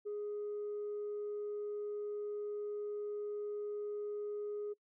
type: tone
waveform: sine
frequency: 415.3 Hz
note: G#4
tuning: in tune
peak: -36 dBFS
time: 0.05-4.74 s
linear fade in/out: 20 ms
effects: noise-tail reverb RT60 0.1 s tail -24 dB re dry + tanh soft clip ceiling -35 dBFS